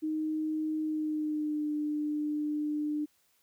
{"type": "tone with pitch glide", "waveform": "sine", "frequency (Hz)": [311.1, 299.3], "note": ["D#4", "D4"], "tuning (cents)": [0, 33], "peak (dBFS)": -29, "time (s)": [0.02, 3.06], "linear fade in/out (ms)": 20, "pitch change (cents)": -67, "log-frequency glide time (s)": [0.81, 1.68], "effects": ["white hiss -70 dBFS RMS until 3.42 s"]}